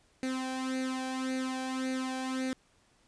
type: tone with flanger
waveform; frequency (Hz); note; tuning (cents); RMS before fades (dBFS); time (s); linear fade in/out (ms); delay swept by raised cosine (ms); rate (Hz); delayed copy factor
sawtooth; 260; C4; -11; -34; 0.23-2.53; 0; 0.46 to 1.27; 1.8; +0.75
effects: pink hiss -67 dBFS RMS until 3.07 s + resampled to 22050 Hz